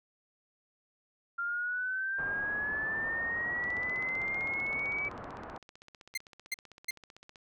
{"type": "linear sweep", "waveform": "sine", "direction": "up", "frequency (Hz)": [1386, 2300], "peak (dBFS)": -31, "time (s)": [1.38, 5.09], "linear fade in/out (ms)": 10}
{"type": "low-pass noise", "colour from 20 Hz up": "white", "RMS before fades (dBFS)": -44, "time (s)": [2.18, 5.58], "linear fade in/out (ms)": 5, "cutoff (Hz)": 1300, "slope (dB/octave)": 24}
{"type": "click train", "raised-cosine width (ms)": 0.2, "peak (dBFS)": -34, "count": 59, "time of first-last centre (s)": [3.64, 7.358], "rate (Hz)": 15.6}
{"type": "tone bursts", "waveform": "sawtooth", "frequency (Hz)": 2093, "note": "C7", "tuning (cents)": 0, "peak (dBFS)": -28, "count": 3, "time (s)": [6.15, 6.908], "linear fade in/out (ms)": 5, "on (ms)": 26, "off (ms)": 340}
{"effects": []}